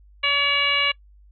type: harmonic tone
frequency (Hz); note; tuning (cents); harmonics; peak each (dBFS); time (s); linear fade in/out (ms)
568; C#5; +42; 1 / 2 / 3 / 4 / 5 / 6 / 7; -33 / -27 / -29 / -22 / -22 / -33 / -32; 0.23-0.92; 10
effects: noise-tail reverb RT60 0.1 s tail -23 dB re dry + added 50 Hz sine -48 dBFS peak until 1.31 s